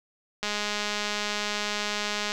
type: click train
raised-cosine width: 0.2 ms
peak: -12 dBFS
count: 394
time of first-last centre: 0.43-2.319 s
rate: 208 Hz
effects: none